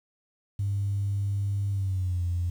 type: tone with pitch glide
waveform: sine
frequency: 100 to 87.56 Hz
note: G2 to F2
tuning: +35 to +5 cents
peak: -24 dBFS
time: 0.59-2.5 s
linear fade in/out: 5 ms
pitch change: -230 cents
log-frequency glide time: 1.7-2.24 s
effects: tanh soft clip ceiling -20 dBFS + 9-bit